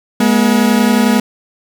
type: tone pair together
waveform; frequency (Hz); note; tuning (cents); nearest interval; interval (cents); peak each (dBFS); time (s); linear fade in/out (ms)
40% pulse; 209.7 / 240.8; G#3 / B3; +17 / -44; major second; 239; -11; 0.2-1.2; 5
effects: 7-bit